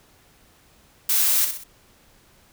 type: noise with echo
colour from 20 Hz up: blue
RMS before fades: -20 dBFS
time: 1.09-1.45 s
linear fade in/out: 5 ms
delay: 63 ms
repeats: 3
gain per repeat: -7 dB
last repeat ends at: 1.639 s
effects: pink hiss -56 dBFS RMS until 2.52 s